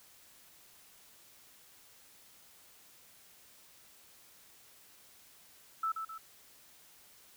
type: tone with echo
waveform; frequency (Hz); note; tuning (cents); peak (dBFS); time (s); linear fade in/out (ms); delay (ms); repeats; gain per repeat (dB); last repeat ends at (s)
sine; 1317; E6; -2; -30; 5.83-5.92; 5; 130; 2; -6; 6.18
effects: white hiss -60 dBFS RMS until 7.36 s